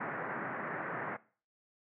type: band-pass noise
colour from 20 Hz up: white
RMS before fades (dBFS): -39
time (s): 0-1.17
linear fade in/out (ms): 10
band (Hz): 120 to 1900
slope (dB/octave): 48
effects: noise-tail reverb RT60 0.4 s tail -19 dB re dry